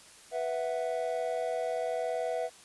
triangle chord, B suspended fourth, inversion none, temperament equal, 493.9 / 659.3 / 740 Hz, B4 / E5 / F#5, 0 / 0 / 0 cents, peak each -32 / -31 / -35 dBFS, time 0.31-2.5 s, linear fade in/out 50 ms, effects white hiss -54 dBFS RMS until 2.64 s + resampled to 24000 Hz

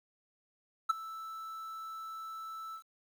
triangle tone with ADSR envelope, 1318.5 Hz, E6, in tune, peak -20 dBFS, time 0.89-2.83 s, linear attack 12 ms, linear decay 15 ms, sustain -19 dB, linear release 83 ms, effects 10-bit

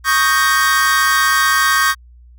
45% pulse chord, Eb dominant seventh, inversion third, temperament equal, 1108.7 / 1244.5 / 1568 / 1864.7 Hz, Db6 / Eb6 / G6 / Bb6, 0 / 0 / 0 / 0 cents, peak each -17 / -20 / -16 / -18 dBFS, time 0.04-1.95 s, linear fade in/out 50 ms, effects added 60 Hz sine -40 dBFS peak until 2.38 s

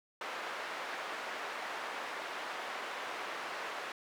white band-pass noise, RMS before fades -41 dBFS, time 0.21-3.92 s, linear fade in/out 2 ms, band 500 to 1700 Hz, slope 12 dB/octave, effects none

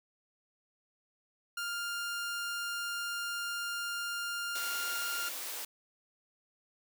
sawtooth tone, 1402 Hz, F6, 6 cents sharp, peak -31 dBFS, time 1.57-5.29 s, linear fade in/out 5 ms
white high-pass noise, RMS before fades -40 dBFS, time 4.55-5.65 s, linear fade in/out 5 ms, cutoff 330 Hz, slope 24 dB/octave
effects none

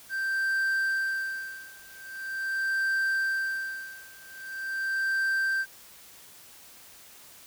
triangle tone with tremolo, 1567 Hz, G6, 1 cent flat, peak -22 dBFS, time 0.09-5.66 s, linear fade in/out 50 ms, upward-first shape sine, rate 0.43 Hz, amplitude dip 95%, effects white hiss -51 dBFS RMS until 7.46 s

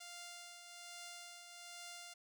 5% pulse tone with tremolo, 698.5 Hz, F5, in tune, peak -37 dBFS, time 0-2.14 s, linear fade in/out 10 ms, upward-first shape triangle, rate 1.2 Hz, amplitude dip 50%, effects none

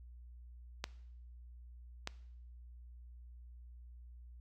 clicks, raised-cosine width 0.2 ms, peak -19 / -20 dBFS, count 2, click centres 0.841 / 2.074 s, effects noise-tail reverb RT60 0.7 s tail -20 dB re dry + added 60 Hz sine -51 dBFS peak until 4.4 s

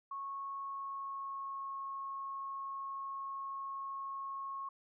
sine tone with pitch glide, 1100 to 1091.8 Hz, C#6 to C#6, -14 to -27 cents, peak -39 dBFS, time 0.11-4.69 s, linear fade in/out 5 ms, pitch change -13 cents, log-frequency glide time 0.55-1.75 s, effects none

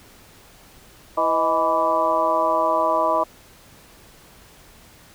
harmonic tone with a mistuned harmonic, 165.5 Hz, E3, 7 cents sharp, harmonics 2 / 3 / 4 / 5 / 6 / 7, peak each -30 / -30 / -21 / -30 / -21 / -24 dBFS, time 1.17-3.24 s, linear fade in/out 10 ms, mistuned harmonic 4, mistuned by -79 cents, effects pink hiss -49 dBFS RMS until 5.14 s

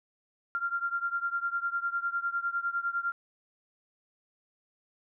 sine beating tone pair, 1384 / 1393.9 Hz, F6 / F6, -16 / -4 cents, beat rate 9.9 Hz, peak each -31 / -33 dBFS, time 0.55-3.12 s, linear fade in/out 0 ms, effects none

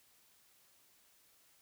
silence, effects white hiss -68 dBFS RMS until 1.61 s

